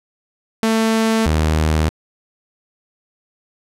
sawtooth tone pair in turn, 223 / 78.07 Hz, A3 / D#2, +23 / +6 cents, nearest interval octave + tritone, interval 1817 cents, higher first, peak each -10 dBFS, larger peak neither, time 0.63-1.26 / 1.26-1.89 s, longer neither, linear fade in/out 0 ms, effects low-pass 11000 Hz 12 dB/octave

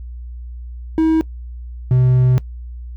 triangle tone pair in turn, 320 / 126.99 Hz, D#4 / B2, +49 / +49 cents, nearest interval octave + major third, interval 1600 cents, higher first, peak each -9 / -8 dBFS, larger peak second, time 0.98-1.21 / 1.91-2.38 s, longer second, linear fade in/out 0 ms, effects noise-tail reverb RT60 0.1 s tail -20 dB re dry + added 60 Hz sine -28 dBFS peak until 2.96 s

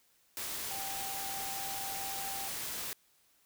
sine tone in noise, 784 Hz, G5, in tune, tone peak -42 dBFS, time 0.71-2.48 s, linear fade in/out 0 ms, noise white, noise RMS -39 dBFS, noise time 0.37-2.93 s, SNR -6 dB, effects white hiss -69 dBFS RMS until 3.45 s

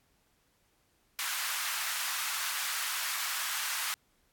pink high-pass noise, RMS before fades -34 dBFS, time 1.19-3.94 s, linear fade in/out 0 ms, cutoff 1100 Hz, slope 24 dB/octave, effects pink hiss -71 dBFS RMS until 4.32 s + AAC 64 kbps

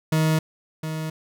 40% pulse tone with echo, 157.6 Hz, D#3, 23 cents sharp, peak -17 dBFS, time 0.12-0.39 s, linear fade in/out 5 ms, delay 710 ms, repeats 1, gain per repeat -9 dB, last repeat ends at 1.1 s, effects none

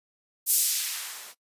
violet noise with band-pass filter sweep, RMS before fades -27 dBFS, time 0.46-1.35 s, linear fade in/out 50 ms, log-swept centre 11000 to 320 Hz, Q 0.72, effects noise-tail reverb RT60 0.1 s tail -21 dB re dry + resampled to 32000 Hz

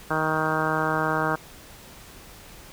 harmonic tone, 157 Hz, D#3, 16 cents sharp, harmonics 1 / 2 / 3 / 4 / 5 / 6 / 7 / 8 / 9 / 10, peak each -31 / -31 / -31 / -31 / -31 / -31 / -31 / -31 / -31 / -31 dBFS, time 0.1-1.36 s, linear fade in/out 10 ms, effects pink hiss -46 dBFS RMS until 2.72 s

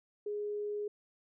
sine tone, 415.3 Hz, G#4, in tune, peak -34 dBFS, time 0.26-0.88 s, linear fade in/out 5 ms, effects none

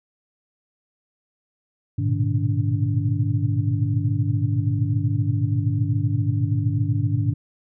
sine tone cluster, 103.6 / 116.6 / 124.7 / 151.8 / 287.7 Hz, G#2 / A#2 / B2 / D#3 / D4, -4 / +1 / +17 / -42 / -36 cents, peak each -22 / -25 / -26 / -27 / -30 dBFS, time 1.98-7.34 s, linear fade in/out 10 ms, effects none

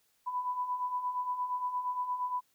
sine beating tone pair, 987.8 / 996.4 Hz, B5 / B5, 0 / +15 cents, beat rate 8.6 Hz, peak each -39 / -32 dBFS, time 0.26-2.41 s, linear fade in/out 20 ms, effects white hiss -72 dBFS RMS until 2.54 s

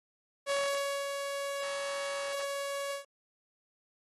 sawtooth tone with ADSR envelope, 560 Hz, C#5, 18 cents sharp, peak -24 dBFS, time 0.46-3.05 s, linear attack 46 ms, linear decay 560 ms, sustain -6 dB, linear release 120 ms, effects AAC 32 kbps

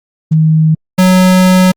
sine / square tone pair in turn, 157.7 / 184.74 Hz, D#3 / F#3, +24 / -2 cents, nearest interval minor third, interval 274 cents, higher second, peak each -5 dBFS, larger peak neither, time 0.31-0.75 / 0.98-1.72 s, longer second, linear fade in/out 10 ms, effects Opus 24 kbps

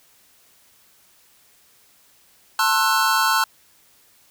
square chord, F# half-diminished seventh, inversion first, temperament just, 888 / 1065.6 / 1332 / 1480 Hz, A5 / C6 / E6 / F#6, +16 / +31 / +18 / 0 cents, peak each -23 dBFS, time 2.59-3.44 s, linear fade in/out 2 ms, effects white hiss -56 dBFS RMS until 4.3 s

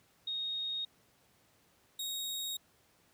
sine / sawtooth tone pair in turn, 3729 / 3761 Hz, A#7 / A#7, 0 / +15 cents, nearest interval unison, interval 15 cents, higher second, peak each -34 / -33 dBFS, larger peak second, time 0.27-0.85 / 1.99-2.57 s, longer neither, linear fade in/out 5 ms, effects pink hiss -68 dBFS RMS until 3.13 s + high-pass 80 Hz 12 dB/octave

